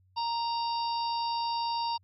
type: harmonic tone with a mistuned harmonic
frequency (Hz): 932.3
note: A#5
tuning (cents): 0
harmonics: 1 / 3 / 4 / 5 / 6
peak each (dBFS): -29 / -44 / -43 / -38 / -47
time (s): 0.16-1.98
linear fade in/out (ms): 20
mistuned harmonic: 6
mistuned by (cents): -52
effects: added 93 Hz sine -62 dBFS peak until 2.03 s